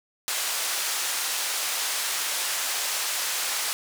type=band-pass noise; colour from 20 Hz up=white; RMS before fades=-28 dBFS; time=0.28-3.73 s; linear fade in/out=0 ms; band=680 to 10000 Hz; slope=12 dB/octave; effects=none